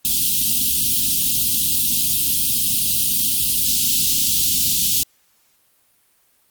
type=band-stop noise; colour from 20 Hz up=white; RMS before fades=-18 dBFS; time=0.05-5.03 s; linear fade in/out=0 ms; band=290 to 2900 Hz; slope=48 dB/octave; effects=white hiss -60 dBFS RMS until 6.5 s + Opus 32 kbps